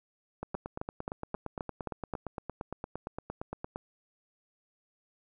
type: two click trains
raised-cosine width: 1 ms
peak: -22 / -20 dBFS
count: 30 / 7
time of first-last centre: 0.43-3.76 / 0.55-2.137 s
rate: 8.71 / 3.78 Hz
effects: none